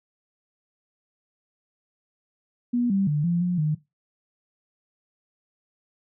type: tone with pitch steps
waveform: sine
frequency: 242.1 / 195.4 / 148.3 / 172.3 / 178 / 152.7 Hz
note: B3 / G3 / D3 / F3 / F3 / D#3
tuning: -34 / -5 / +17 / -23 / +33 / -32 cents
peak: -20 dBFS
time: 2.73-3.75 s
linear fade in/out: 10 ms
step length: 170 ms
effects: noise-tail reverb RT60 0.2 s tail -17 dB re dry